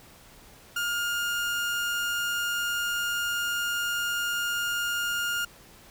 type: tone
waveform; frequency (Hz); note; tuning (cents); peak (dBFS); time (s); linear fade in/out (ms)
30% pulse; 1415; F6; +22; -24; 0.76-5.45; 5
effects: pink hiss -52 dBFS RMS until 5.9 s